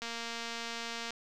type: click train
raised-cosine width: 0.2 ms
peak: -22 dBFS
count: 253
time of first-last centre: 0.02-1.106 s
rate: 232 Hz
effects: none